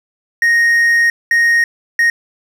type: tone bursts at uneven times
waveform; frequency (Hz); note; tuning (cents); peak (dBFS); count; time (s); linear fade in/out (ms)
triangle; 1864.7; A#6; 0; -7; 3; 0.42-1.1 / 1.31-1.64 / 1.99-2.1; 2
effects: none